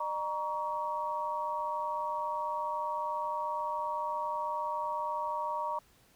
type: tone cluster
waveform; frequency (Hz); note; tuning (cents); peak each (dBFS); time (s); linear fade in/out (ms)
sine; 605 / 942 / 1128; D#5 / A#5 / C#6; -49 / +18 / +30; -39 / -33 / -38; 0-5.79; 5
effects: pink hiss -64 dBFS RMS until 6.15 s